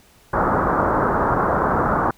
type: low-pass noise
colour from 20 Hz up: white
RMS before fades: -19 dBFS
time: 0.33-2.11 s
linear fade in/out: 5 ms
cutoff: 1400 Hz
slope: 48 dB/octave
effects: pink hiss -53 dBFS RMS until 2.17 s